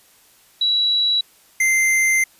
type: tone pair in turn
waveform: sine / square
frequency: 3913 / 2084 Hz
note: B7 / C7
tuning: -17 / -7 cents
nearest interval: major seventh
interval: 1090 cents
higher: first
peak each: -15 dBFS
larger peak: neither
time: 0.61-1.21 / 1.6-2.24 s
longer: second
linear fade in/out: 5 ms
effects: white hiss -53 dBFS RMS until 2.39 s + resampled to 32000 Hz